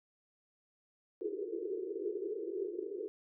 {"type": "band-pass noise", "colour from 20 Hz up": "white", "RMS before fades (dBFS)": -39, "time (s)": [1.21, 3.08], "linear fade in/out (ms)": 0, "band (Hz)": [340, 450], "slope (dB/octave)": 96, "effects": []}